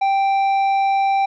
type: tone with tanh clipping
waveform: sine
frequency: 784 Hz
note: G5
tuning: in tune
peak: -16 dBFS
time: 0.01-1.26 s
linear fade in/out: 10 ms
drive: 8 dB
effects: none